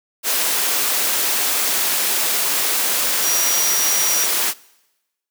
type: tone in noise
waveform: sine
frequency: 5770 Hz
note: F#8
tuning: 44 cents flat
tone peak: -19 dBFS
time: 3.21-4.28 s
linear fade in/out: 50 ms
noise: white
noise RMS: -19 dBFS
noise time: 0.23-4.54 s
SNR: -3 dB
effects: noise-tail reverb RT60 1.0 s tail -23 dB re dry + high-pass 300 Hz 12 dB/octave